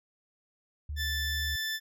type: tone with vibrato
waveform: sine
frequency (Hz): 73.42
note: D2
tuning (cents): 0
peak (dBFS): -33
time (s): 0.89-1.56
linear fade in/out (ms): 5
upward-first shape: triangle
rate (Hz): 2.5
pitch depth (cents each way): 23
type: tone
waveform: 20% pulse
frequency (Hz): 1760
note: A6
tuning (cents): 0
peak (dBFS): -26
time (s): 0.96-1.8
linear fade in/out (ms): 50
effects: none